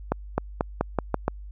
accelerating click train, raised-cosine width 1 ms, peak -8 dBFS, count 7, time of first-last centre 0.12-1.28 s, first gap 260 ms, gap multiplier 0.88, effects added 50 Hz sine -37 dBFS peak until 1.51 s

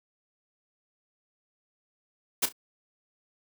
white noise with echo, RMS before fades -24 dBFS, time 2.42-2.46 s, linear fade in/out 10 ms, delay 33 ms, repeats 2, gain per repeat -13 dB, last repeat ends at 2.526 s, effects high-pass 150 Hz 12 dB/octave

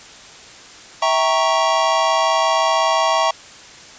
square chord, E diminished seventh, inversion none, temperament equal with one note detuned, 652.1 / 784 / 932.3 / 1108.7 Hz, E5 / G5 / Bb5 / Db6, -19 / 0 / 0 / 0 cents, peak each -20 / -23 / -21 / -20 dBFS, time 1.02-3.31 s, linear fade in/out 5 ms, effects white hiss -40 dBFS RMS until 3.98 s + resampled to 16000 Hz

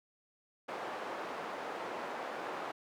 white band-pass noise, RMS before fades -41 dBFS, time 0.68-2.72 s, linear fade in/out 10 ms, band 370 to 1000 Hz, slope 12 dB/octave, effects none

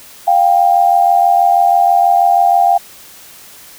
sine tone pair together, 704 / 790.2 Hz, F5 / G5, +14 / +14 cents, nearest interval major second, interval 200 cents, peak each -10 dBFS, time 0.27-2.78 s, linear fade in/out 10 ms, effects white hiss -38 dBFS RMS until 3.78 s

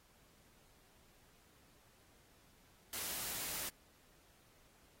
white noise, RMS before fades -42 dBFS, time 2.93-3.69 s, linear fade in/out 2 ms, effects pink hiss -68 dBFS RMS until 5 s + AAC 48 kbps

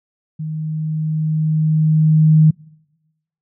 sine tone with level ramp, 156.1 Hz, D#3, 6 cents sharp, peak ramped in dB -22 to -6 dBFS, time 0.39-2.51 s, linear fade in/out 10 ms, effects noise-tail reverb RT60 1.0 s tail -26 dB re dry

